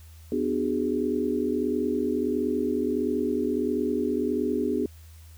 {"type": "chord", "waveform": "sine", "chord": "G# half-diminished seventh", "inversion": "first", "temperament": "just", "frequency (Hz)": [249.2, 299, 373.8, 415.3], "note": ["B3", "D4", "F#4", "G#4"], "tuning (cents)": [16, 31, 18, 0], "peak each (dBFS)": [-28, -29, -30, -29], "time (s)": [0.32, 4.86], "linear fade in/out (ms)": 2, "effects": ["added 80 Hz sine -45 dBFS peak until 5.37 s", "white hiss -57 dBFS RMS until 5.37 s"]}